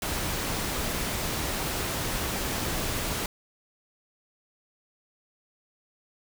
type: noise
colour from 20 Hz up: pink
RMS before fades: -30 dBFS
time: 0.02-3.26 s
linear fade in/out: 2 ms
effects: none